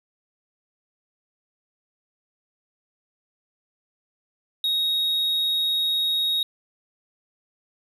triangle tone, 3764 Hz, A#7, 16 cents sharp, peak -19 dBFS, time 4.64-6.43 s, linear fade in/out 2 ms, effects none

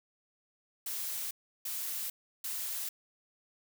blue noise bursts, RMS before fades -37 dBFS, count 3, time 0.86-2.89 s, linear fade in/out 5 ms, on 450 ms, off 340 ms, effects none

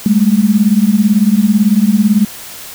sine beating tone pair, 199.6 / 217.6 Hz, G3 / A3, +32 / -19 cents, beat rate 18 Hz, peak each -10 dBFS, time 0.06-2.25 s, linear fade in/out 2 ms, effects white hiss -30 dBFS RMS until 2.74 s

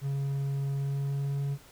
triangle tone with pitch glide, 138.59 to 140.28 Hz, C#3 to C#3, 0 to +21 cents, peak -26 dBFS, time 0.01-1.58 s, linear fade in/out 50 ms, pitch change +21 cents, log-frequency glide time 0.7-1.44 s, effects pink hiss -55 dBFS RMS until 1.71 s

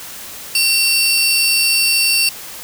sawtooth tone pair together, 2723 / 4576 Hz, F7 / D8, -44 / -46 cents, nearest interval major sixth, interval 898 cents, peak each -12 dBFS, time 0.55-2.29 s, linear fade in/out 2 ms, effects white hiss -32 dBFS RMS until 2.63 s

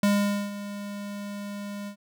square tone with ADSR envelope, 203.2 Hz, G#3, 38 cents flat, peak -19 dBFS, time 0.03-1.96 s, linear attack 3 ms, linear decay 470 ms, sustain -15 dB, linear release 85 ms, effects none

